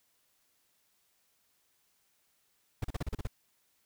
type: noise bursts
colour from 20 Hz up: brown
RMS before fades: -33 dBFS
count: 8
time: 2.82-3.272 s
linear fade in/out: 5 ms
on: 25 ms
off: 36 ms
effects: white hiss -73 dBFS RMS until 3.85 s